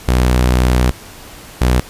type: tone pair in turn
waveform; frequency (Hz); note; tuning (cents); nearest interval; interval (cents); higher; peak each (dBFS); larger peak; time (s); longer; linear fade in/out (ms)
sawtooth; 62.1 / 62.1; B1 / B1; +10 / +10; unison; 0; neither; -6; neither; 0.08-0.91 / 1.61-1.8; first; 5
effects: pink hiss -36 dBFS RMS until 1.89 s + resampled to 32000 Hz